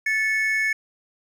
triangle tone pair together, 1750 / 2205 Hz, A6 / C#7, -10 / -10 cents, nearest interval major third, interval 400 cents, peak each -21 dBFS, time 0.06-0.73 s, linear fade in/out 5 ms, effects none

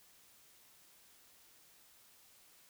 silence, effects white hiss -64 dBFS RMS until 2.69 s

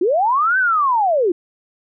sine linear two-way sweep, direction up then down, 323.9 to 1566 to 323.9 Hz, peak -13 dBFS, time 0.01-1.32 s, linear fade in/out 5 ms, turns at 0.58 s, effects none

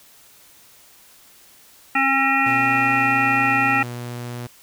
harmonic tone, 270.2 Hz, C#4, 44 cents flat, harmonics 1 / 3 / 5 / 7 / 9 / 10, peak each -25 / -22 / -22 / -21 / -23 / -26 dBFS, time 1.95-3.83 s, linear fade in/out 5 ms
sawtooth tone with pitch glide, 121.9 to 120.99 Hz, B2 to B2, -22 to -35 cents, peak -25 dBFS, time 2.46-4.47 s, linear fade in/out 5 ms, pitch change -13 cents, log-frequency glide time 2.97-3.28 s
effects white hiss -50 dBFS RMS until 4.62 s

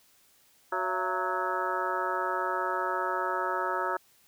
harmonic tone with a mistuned harmonic, 185 Hz, F#3, in tune, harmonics 2 / 3 / 4 / 5 / 6 / 7 / 8 / 9, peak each -36 / -37 / -37 / -33 / -41 / -32 / -39 / -38 dBFS, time 0.72-3.97 s, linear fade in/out 5 ms, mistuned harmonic 4, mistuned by -150 cents, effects white hiss -63 dBFS RMS until 4.27 s

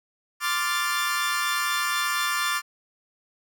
sawtooth chord, D minor seventh, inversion third, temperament equal, 1046.5 / 1174.7 / 1396.9 / 1760 Hz, C6 / D6 / F6 / A6, 0 / 0 / 0 / 0 cents, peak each -29 / -24 / -26 / -25 dBFS, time 0.4-2.62 s, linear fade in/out 50 ms, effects none

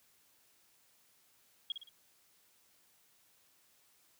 sine tone with echo, 3278 Hz, G#7, 23 cents flat, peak -33 dBFS, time 1.7-1.72 s, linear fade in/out 2 ms, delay 57 ms, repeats 3, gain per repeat -7 dB, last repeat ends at 1.891 s, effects white hiss -69 dBFS RMS until 4.19 s + high-pass 60 Hz 12 dB/octave

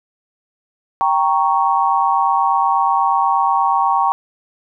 sine chord, G diminished, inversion none, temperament equal, 784 / 932.3 / 1108.7 Hz, G5 / Bb5 / Db6, 0 / 0 / 0 cents, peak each -17 dBFS, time 1.01-4.12 s, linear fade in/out 0 ms, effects none

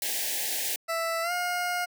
white band-stop noise, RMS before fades -30 dBFS, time 0.02-0.76 s, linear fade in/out 2 ms, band 870 to 1600 Hz, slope 96 dB/octave
20% pulse tone with pitch glide, 661 to 712.5 Hz, E5 to F5, +5 to +34 cents, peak -22 dBFS, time 0.88-1.86 s, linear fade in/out 20 ms, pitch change +129 cents, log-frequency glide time 1.22-1.32 s
effects high-pass 400 Hz 12 dB/octave

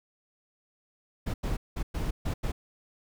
brown noise bursts at uneven times, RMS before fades -30 dBFS, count 6, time 1.26-1.34 / 1.43-1.57 / 1.76-1.83 / 1.94-2.11 / 2.25-2.34 / 2.43-2.52 s, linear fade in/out 10 ms, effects none

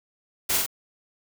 white noise with echo, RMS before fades -24 dBFS, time 0.49-0.58 s, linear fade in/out 10 ms, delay 42 ms, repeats 2, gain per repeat -2 dB, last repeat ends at 0.664 s, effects none

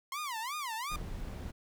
sawtooth tone with vibrato, 1039 Hz, C6, 12 cents flat, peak -32 dBFS, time 0.12-0.96 s, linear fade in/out 2 ms, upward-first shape sine, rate 2.8 Hz, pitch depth 290 cents each way
brown noise, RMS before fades -40 dBFS, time 0.9-1.52 s, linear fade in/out 20 ms
effects none

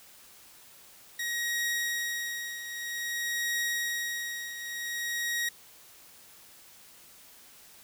sawtooth tone with tremolo, 1891 Hz, A#6, 24 cents sharp, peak -24 dBFS, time 1.19-5.49 s, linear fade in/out 5 ms, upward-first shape triangle, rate 0.52 Hz, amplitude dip 70%, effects white hiss -54 dBFS RMS until 7.83 s

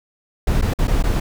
brown noise with dropouts, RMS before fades -17 dBFS, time 0.47-1.2 s, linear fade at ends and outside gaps 5 ms, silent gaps 0.614-0.622 / 0.737-0.787 / 0.873-0.879 / 1.026-1.038 s, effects none

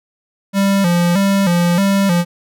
square tone with vibrato, 185 Hz, F#3, in tune, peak -12 dBFS, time 0.53-2.25 s, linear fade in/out 50 ms, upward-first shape square, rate 1.6 Hz, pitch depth 110 cents each way, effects none

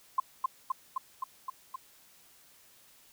sine tone with echo, 1049 Hz, C6, 4 cents sharp, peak -22 dBFS, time 0.18-0.2 s, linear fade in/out 5 ms, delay 260 ms, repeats 6, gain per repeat -2 dB, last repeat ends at 1.76 s, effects white hiss -60 dBFS RMS until 3.12 s

